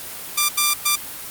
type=tone bursts at uneven times; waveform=5% pulse; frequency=1185 Hz; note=D6; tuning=15 cents sharp; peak=-4 dBFS; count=3; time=0.37-0.49 / 0.57-0.74 / 0.85-0.96 s; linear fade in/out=10 ms; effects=white hiss -33 dBFS RMS until 1.3 s + Opus 32 kbps